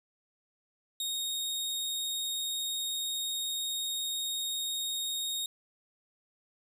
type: tone with vibrato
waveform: sawtooth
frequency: 3729 Hz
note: A#7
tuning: in tune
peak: -29 dBFS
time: 1-5.46 s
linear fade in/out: 2 ms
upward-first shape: square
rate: 20 Hz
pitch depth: 10 cents each way
effects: none